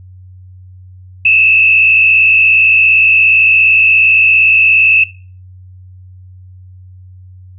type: tone with frequency modulation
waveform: sine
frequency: 2622 Hz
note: E7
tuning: 10 cents flat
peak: -5 dBFS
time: 1.25-5.04 s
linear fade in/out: 5 ms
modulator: 57.3 Hz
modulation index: 1.3
effects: noise-tail reverb RT60 0.4 s tail -20 dB re dry + added 92 Hz sine -33 dBFS peak until 7.58 s